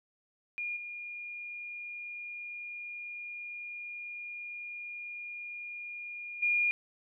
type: tone with level steps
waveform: sine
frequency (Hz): 2423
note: D#7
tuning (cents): -47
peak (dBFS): -33 / -39 / -25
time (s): 0.58-6.71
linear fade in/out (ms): 0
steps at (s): 0.76 / 6.42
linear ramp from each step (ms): 10
effects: none